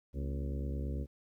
harmonic tone with a mistuned harmonic, 69.1 Hz, C#2, 5 cents flat, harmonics 1 / 2 / 3 / 4 / 5 / 6 / 7 / 8, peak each -35 / -41 / -45 / -47 / -49 / -51 / -52 / -53 dBFS, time 0.13-1.07 s, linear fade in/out 50 ms, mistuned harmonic 3, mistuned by +120 cents, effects 12-bit

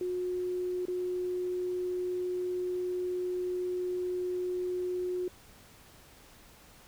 sine tone with dropouts, 361.9 Hz, F#4, 38 cents flat, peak -30 dBFS, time 0.01-5.28 s, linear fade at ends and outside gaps 2 ms, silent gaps 0.854-0.882 s, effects pink hiss -56 dBFS RMS until 6.87 s

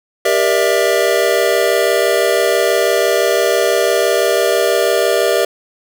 square chord, E half-diminished seventh, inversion first, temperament just, 395.6 / 474.7 / 593.3 / 659.3 Hz, G4 / Bb4 / D5 / E5, +16 / +31 / +18 / 0 cents, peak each -18 dBFS, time 0.25-5.45 s, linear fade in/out 5 ms, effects none

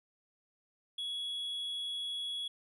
triangle tone, 3357 Hz, G#7, 18 cents sharp, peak -34 dBFS, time 0.98-2.48 s, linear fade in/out 5 ms, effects resampled to 24000 Hz

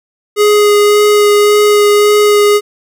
square tone with vibrato, 415.3 Hz, G#4, in tune, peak -6 dBFS, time 0.36-2.61 s, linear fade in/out 50 ms, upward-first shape sine, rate 1.8 Hz, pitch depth 10 cents each way, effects none

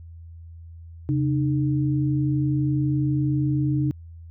sine tone pair together, 135.15 / 303.4 Hz, C#3 / D#4, -44 / -44 cents, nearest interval octave + major second, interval 1400 cents, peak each -21 / -24 dBFS, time 1.09-3.91 s, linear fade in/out 0 ms, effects added 83 Hz sine -39 dBFS peak until 4.3 s

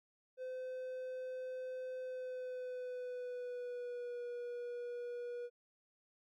triangle tone with pitch glide, 512 to 483.3 Hz, C5 to B4, -38 to -38 cents, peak -39 dBFS, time 0.37-5.5 s, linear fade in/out 50 ms, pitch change -100 cents, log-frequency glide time 2.01-4.23 s, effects none

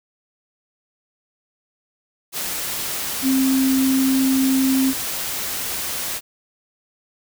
sine tone in noise, 265 Hz, C4, 22 cents sharp, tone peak -15 dBFS, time 3.22-4.94 s, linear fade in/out 50 ms, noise white, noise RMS -26 dBFS, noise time 2.32-6.21 s, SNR +8 dB, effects none

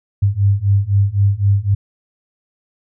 sine beating tone pair, 98 / 101.9 Hz, G2 / G#2, 0 / -32 cents, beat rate 3.9 Hz, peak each -15 / -14 dBFS, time 0.22-1.75 s, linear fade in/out 10 ms, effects none

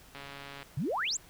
click train, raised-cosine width 0.3 ms, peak -28 dBFS, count 68, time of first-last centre 0.15-0.629 s, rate 140 Hz
sine exponential sweep, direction up, 118.7 to 8010 Hz, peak -29 dBFS, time 0.77-1.17 s, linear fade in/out 5 ms
effects pink hiss -56 dBFS RMS until 1.29 s

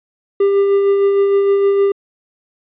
triangle tone with tremolo, 397.8 Hz, G4, 25 cents sharp, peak -7 dBFS, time 0.4-1.92 s, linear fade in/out 5 ms, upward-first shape sine, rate 6.5 Hz, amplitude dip 30%, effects resampled to 8000 Hz

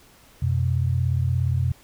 sine tone pair together, 89.59 / 126.7 Hz, F2 / B2, +45 / +45 cents, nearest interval tritone, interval 600 cents, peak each -22 dBFS, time 0.42-1.72 s, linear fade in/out 5 ms, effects pink hiss -53 dBFS RMS until 1.83 s

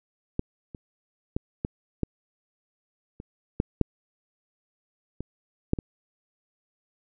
clicks, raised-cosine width 3 ms, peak -12 / -26 / -13 / -14 / -12 / -26 / -9 / -6 / -20 / -8 / -18 dBFS, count 11, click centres 0.394 / 0.748 / 1.365 / 1.649 / 2.033 / 3.201 / 3.601 / 3.813 / 5.206 / 5.734 / 5.788 s, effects none

